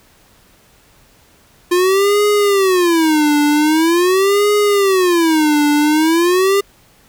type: tone with vibrato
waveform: square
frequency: 349.2 Hz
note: F4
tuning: in tune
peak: -11 dBFS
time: 1.71-6.61 s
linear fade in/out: 10 ms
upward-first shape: sine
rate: 0.44 Hz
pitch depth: 300 cents each way
effects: pink hiss -50 dBFS RMS until 7.08 s